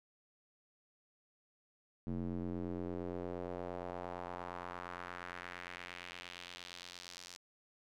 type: tone with band-pass filter sweep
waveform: square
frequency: 44.32 Hz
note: F1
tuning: 26 cents sharp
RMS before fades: -44 dBFS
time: 2.07-7.37 s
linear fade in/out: 0 ms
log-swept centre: 220 to 5600 Hz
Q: 1.6
effects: none